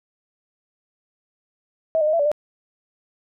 sine tone with pitch steps, 643 / 605 / 620 / 671 / 578 / 598 Hz, E5 / D#5 / D#5 / E5 / D5 / D5, -43 / -49 / -6 / +31 / -28 / +31 cents, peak -16 dBFS, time 1.95-2.316 s, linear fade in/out 0 ms, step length 61 ms, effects none

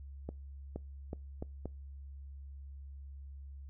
accelerating click train, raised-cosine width 2 ms, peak -26 dBFS, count 5, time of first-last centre 0.29-1.656 s, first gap 470 ms, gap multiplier 0.79, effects noise-tail reverb RT60 0.3 s tail -25 dB re dry + added 69 Hz sine -45 dBFS peak until 3.69 s

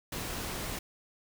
pink noise, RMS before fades -37 dBFS, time 0.12-0.79 s, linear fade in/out 5 ms, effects none

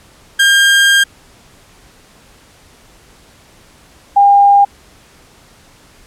30% pulse / sine tone pair in turn, 1605 / 804.6 Hz, G6 / G5, +40 / +45 cents, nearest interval octave, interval 1195 cents, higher first, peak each -4 dBFS, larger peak neither, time 0.39-1.04 / 4.16-4.65 s, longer first, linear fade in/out 10 ms, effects pink hiss -45 dBFS RMS until 6.06 s + low-pass 11000 Hz 12 dB/octave

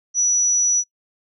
sine tone, 5890 Hz, F#8, 9 cents flat, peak -15 dBFS, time 0.14-0.84 s, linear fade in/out 50 ms, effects noise-tail reverb RT60 0.1 s tail -23 dB re dry

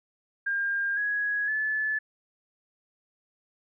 sine tone with pitch steps, 1606 / 1667.4 / 1731.2 Hz, G6 / G#6 / A6, +41 / +6 / -29 cents, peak -25 dBFS, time 0.46-1.99 s, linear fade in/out 10 ms, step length 510 ms, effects none

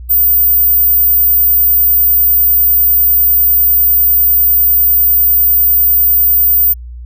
sine tone, 14690 Hz, A#9, 27 cents flat, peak -6 dBFS, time 0.09-6.74 s, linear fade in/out 20 ms, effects added 60 Hz sine -25 dBFS peak until 7.05 s

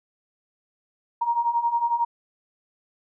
sine beating tone pair, 932.3 / 943.3 Hz, A#5 / A#5, 0 / +20 cents, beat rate 11 Hz, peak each -26 / -22 dBFS, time 1.21-2.05 s, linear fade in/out 10 ms, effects none

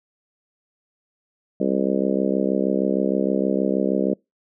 harmonic tone, 66.4 Hz, C2, 26 cents sharp, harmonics 3 / 4 / 5 / 6 / 7 / 8 / 9, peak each -24 / -25 / -26 / -27 / -27 / -28 / -29 dBFS, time 1.6-4.14 s, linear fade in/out 5 ms, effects noise-tail reverb RT60 0.2 s tail -26 dB re dry

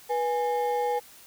triangle ring-modulated tone, 658 Hz, E5, 3 cents flat, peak -19 dBFS, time 0.09-1 s, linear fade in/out 20 ms, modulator 171 Hz, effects white hiss -51 dBFS RMS until 1.26 s

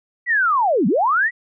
sine linear two-way sweep, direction down then up, 1991 to 166.3 to 1991 Hz, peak -14 dBFS, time 0.26-1.31 s, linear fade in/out 50 ms, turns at 0.87 s, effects none

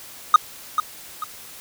triangle tone with echo, 1244.5 Hz, D#6, in tune, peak -4 dBFS, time 0.34-0.36 s, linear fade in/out 2 ms, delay 440 ms, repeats 2, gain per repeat -9 dB, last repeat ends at 1.24 s, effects white hiss -41 dBFS RMS until 1.6 s

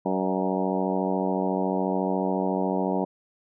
harmonic tone with a mistuned harmonic, 94 Hz, F#2, 28 cents sharp, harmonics 2 / 3 / 4 / 5 / 6 / 7 / 8 / 9 / 10, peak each -28 / -30 / -31 / -32 / -33 / -33 / -34 / -35 / -35 dBFS, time 0.05-3.05 s, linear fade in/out 10 ms, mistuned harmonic 6, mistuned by +40 cents, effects none

